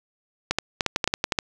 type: clicks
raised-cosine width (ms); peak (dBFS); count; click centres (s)
0.2; -4; 11; 0.51 / 0.586 / 0.808 / 0.863 / 0.961 / 1.042 / 1.076 / 1.139 / 1.241 / 1.322 / 1.388
effects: 7-bit